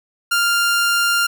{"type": "tone", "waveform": "sawtooth", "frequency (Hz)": 1396.9, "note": "F6", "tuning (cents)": 0, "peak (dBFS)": -11, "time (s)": [0.31, 1.27], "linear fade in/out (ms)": 10, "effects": []}